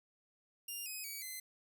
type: tone with pitch steps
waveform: 5% pulse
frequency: 2800 / 2524 / 2274 / 2050 Hz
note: F7 / D#7 / C#7 / C7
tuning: +4 / +24 / +44 / -36 cents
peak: -33 dBFS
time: 0.68-1.4 s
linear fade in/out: 5 ms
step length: 180 ms
effects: none